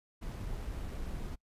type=noise with sample-and-hold; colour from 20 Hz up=brown; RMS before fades=-39 dBFS; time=0.21-1.36 s; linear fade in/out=20 ms; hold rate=11025 Hz; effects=noise-tail reverb RT60 0.1 s tail -25 dB re dry + resampled to 32000 Hz